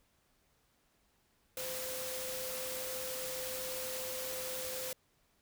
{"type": "tone in noise", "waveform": "sine", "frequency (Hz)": 515, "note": "C5", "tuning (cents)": -28, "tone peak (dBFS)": -42, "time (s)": [1.57, 4.93], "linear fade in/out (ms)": 2, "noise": "white", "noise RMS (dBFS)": -41, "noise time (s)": [1.57, 4.93], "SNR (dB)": -4, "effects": ["pink hiss -73 dBFS RMS until 5.41 s"]}